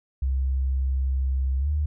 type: tone with pitch glide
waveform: sine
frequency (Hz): 66.1 to 74.62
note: C2 to D2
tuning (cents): +18 to +28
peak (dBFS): -21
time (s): 0.22-1.86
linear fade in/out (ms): 5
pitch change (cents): +210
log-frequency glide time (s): 1.59-1.69
effects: none